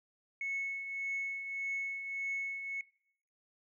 sine tone with tremolo, 2200 Hz, C#7, 14 cents flat, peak -31 dBFS, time 0.41-2.81 s, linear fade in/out 2 ms, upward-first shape triangle, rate 1.7 Hz, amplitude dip 60%, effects noise-tail reverb RT60 0.7 s tail -24 dB re dry + tanh soft clip ceiling -30 dBFS

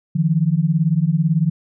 sine beating tone pair, 152.6 / 170.6 Hz, D#3 / F3, -33 / -40 cents, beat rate 18 Hz, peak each -17 dBFS, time 0.15-1.5 s, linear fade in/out 10 ms, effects none

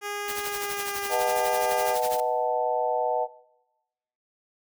10% pulse tone with pitch glide, 410 to 402 Hz, G#4 to G4, -22 to +44 cents, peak -22 dBFS, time 0.01-1.97 s, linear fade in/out 50 ms, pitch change -34 cents, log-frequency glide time 0.46-0.98 s
white noise with tremolo, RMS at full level -32 dBFS, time 0.28-2.2 s, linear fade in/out 0 ms, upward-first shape triangle, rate 12 Hz, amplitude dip 90%
sine chord, B dominant seventh, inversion none, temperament equal, 493.9 / 622.3 / 740 / 880 Hz, B4 / D#5 / F#5 / A5, 0 / 0 / 0 / 0 cents, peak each -28 dBFS, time 1.09-3.28 s, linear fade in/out 50 ms
effects noise-tail reverb RT60 1.0 s tail -20 dB re dry

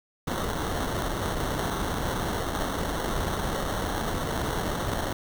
pink noise with sample-and-hold, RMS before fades -29 dBFS, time 0.27-5.13 s, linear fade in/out 5 ms, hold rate 2450 Hz, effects none

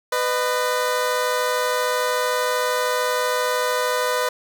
20% pulse tone pair together, 498.7 / 611.8 Hz, B4 / D#5, +17 / -29 cents, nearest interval major third, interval 354 cents, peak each -16 / -20 dBFS, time 0.12-4.29 s, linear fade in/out 5 ms, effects none

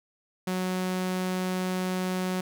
sawtooth tone, 184.4 Hz, F#3, 6 cents flat, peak -23 dBFS, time 0.47-2.41 s, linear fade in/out 5 ms, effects none

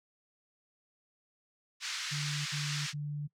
white band-pass noise, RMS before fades -38 dBFS, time 1.8-2.94 s, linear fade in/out 50 ms, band 1300 to 6000 Hz, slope 24 dB/octave
sine tone bursts, 147 Hz, D3, 2 cents sharp, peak -34 dBFS, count 3, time 2.11-3.278 s, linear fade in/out 20 ms, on 350 ms, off 59 ms
effects noise-tail reverb RT60 0.1 s tail -23 dB re dry

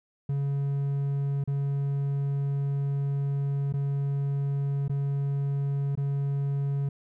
triangle tone with dropouts, 140 Hz, C#3, 18 cents sharp, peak -23 dBFS, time 0.29-6.89 s, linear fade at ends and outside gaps 5 ms, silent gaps 1.44-1.475 / 3.726-3.737 / 4.881-4.895 / 5.954-5.974 s, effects none

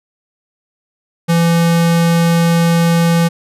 square tone, 168.4 Hz, E3, 37 cents sharp, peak -10 dBFS, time 1.28-3.29 s, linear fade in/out 20 ms, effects resampled to 32000 Hz

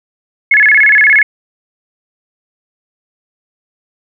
sine tone with vibrato, 1927 Hz, B6, 43 cents flat, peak -4 dBFS, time 0.51-1.23 s, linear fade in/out 5 ms, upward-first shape square, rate 17 Hz, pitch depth 210 cents each way, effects none

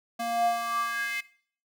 square tone with high-pass filter sweep, 233.1 Hz, A#3, in tune, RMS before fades -29 dBFS, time 0.19-1.21 s, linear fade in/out 10 ms, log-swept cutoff 470 to 2200 Hz, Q 6, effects noise-tail reverb RT60 0.5 s tail -18 dB re dry

